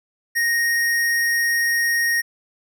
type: tone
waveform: square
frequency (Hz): 1864.7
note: A#6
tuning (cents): 0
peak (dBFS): -18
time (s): 0.35-2.22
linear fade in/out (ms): 20
effects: none